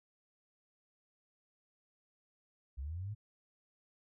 sine linear sweep, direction up, 61.74 to 110 Hz, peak -38 dBFS, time 2.77-3.15 s, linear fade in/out 20 ms, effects none

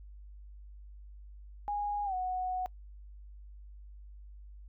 sine tone with pitch glide, 823 to 737.5 Hz, G#5 to F#5, -16 to -6 cents, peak -31 dBFS, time 1.68-2.66 s, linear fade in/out 0 ms, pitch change -190 cents, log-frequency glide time 2.05-2.14 s, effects noise-tail reverb RT60 0.1 s tail -23 dB re dry + added 50 Hz sine -47 dBFS peak until 4.68 s

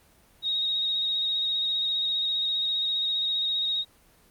sine tone with vibrato, 3755 Hz, A#7, 12 cents sharp, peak -24 dBFS, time 0.42-3.85 s, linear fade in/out 50 ms, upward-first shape square, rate 15 Hz, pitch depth 19 cents each way, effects pink hiss -59 dBFS RMS until 4.3 s + Opus 24 kbps

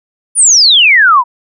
sine exponential sweep, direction down, 9956 to 932.3 Hz, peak -3 dBFS, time 0.35-1.24 s, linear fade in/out 50 ms, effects none

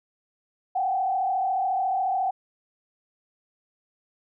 sine tone with frequency modulation, 758 Hz, F#5, 42 cents sharp, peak -22 dBFS, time 0.75-2.31 s, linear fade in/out 10 ms, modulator 34.1 Hz, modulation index 1, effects none

